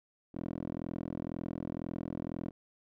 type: tone with band-pass filter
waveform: 10% pulse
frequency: 42 Hz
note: E1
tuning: 33 cents sharp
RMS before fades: -39 dBFS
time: 0.34-2.51 s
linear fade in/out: 10 ms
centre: 320 Hz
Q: 1.6
effects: none